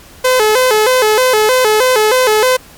sawtooth tone with vibrato, 468.3 Hz, A#4, 8 cents sharp, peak -4 dBFS, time 0.24-2.57 s, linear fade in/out 10 ms, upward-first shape square, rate 3.2 Hz, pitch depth 150 cents each way, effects pink hiss -39 dBFS RMS until 2.77 s + MP3 96 kbps

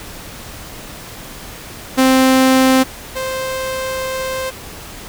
sawtooth tone pair in turn, 261.6 / 523.2 Hz, C4 / C5, 0 / 0 cents, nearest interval octave, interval 1200 cents, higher second, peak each -5 / -16 dBFS, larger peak first, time 1.97-2.84 / 3.15-4.51 s, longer second, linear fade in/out 20 ms, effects pink hiss -33 dBFS RMS until 5.08 s

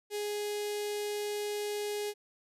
sawtooth tone with notch filter, 415.3 Hz, G#4, in tune, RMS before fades -35 dBFS, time 0.1-2.14 s, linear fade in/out 50 ms, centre 1200 Hz, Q 0.7, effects resampled to 32000 Hz

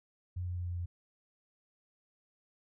sine tone with pitch steps, 89.6 / 89.03 / 88.47 / 87.91 / 87.35 Hz, F2 / F2 / F2 / F2 / F2, +45 / +34 / +23 / +12 / +1 cents, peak -34 dBFS, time 0.36-0.86 s, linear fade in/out 10 ms, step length 100 ms, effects none

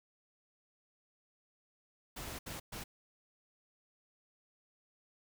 pink noise bursts at uneven times, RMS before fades -44 dBFS, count 3, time 2.16-2.39 / 2.46-2.6 / 2.72-2.84 s, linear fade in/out 10 ms, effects none

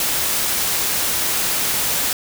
white noise, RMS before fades -20 dBFS, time 0-2.13 s, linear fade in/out 2 ms, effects none

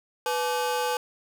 35% pulse ring-modulated tone, 675 Hz, E5, 41 cents sharp, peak -20 dBFS, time 0.26-0.97 s, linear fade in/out 2 ms, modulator 181 Hz, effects none

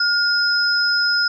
sine tone pair together, 1424 / 5104 Hz, F6 / D#8, +33 / +43 cents, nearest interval octave + minor seventh, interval 2210 cents, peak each -18 dBFS, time 0-1.28 s, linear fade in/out 5 ms, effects none

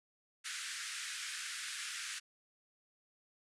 pink band-pass noise, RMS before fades -43 dBFS, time 0.44-2.2 s, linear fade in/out 20 ms, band 1400 to 10000 Hz, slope 48 dB/octave, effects none

